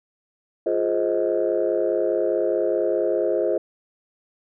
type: chord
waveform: sine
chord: F minor seventh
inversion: none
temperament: just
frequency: 349.2 / 419.1 / 523.8 / 628.6 Hz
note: F4 / Ab4 / C5 / Eb5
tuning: 0 / +16 / +2 / +18 cents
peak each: -24 dBFS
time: 0.66-3.58 s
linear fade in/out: 5 ms
effects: tanh soft clip ceiling -11 dBFS